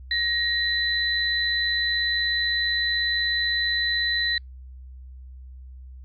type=tone pair together; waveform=sine; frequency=1881 / 4002 Hz; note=A#6 / B7; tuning=+15 / +22 cents; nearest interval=octave + minor second; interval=1307 cents; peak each=-24 dBFS; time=0.11-4.38 s; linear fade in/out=2 ms; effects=added 64 Hz sine -39 dBFS peak until 6.04 s + Opus 48 kbps